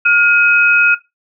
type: tone pair together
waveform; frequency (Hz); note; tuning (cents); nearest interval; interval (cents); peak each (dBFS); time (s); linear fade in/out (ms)
sine; 1420 / 2532; F6 / D#7; +28 / +30; minor seventh; 1002; -10; 0.05-0.95; 10
effects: noise-tail reverb RT60 0.2 s tail -17 dB re dry